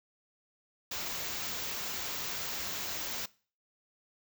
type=band-stop noise; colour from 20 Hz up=white; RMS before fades=-37 dBFS; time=0.91-3.26 s; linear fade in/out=5 ms; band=7500 to 14000 Hz; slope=96 dB/octave; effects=noise-tail reverb RT60 0.4 s tail -21 dB re dry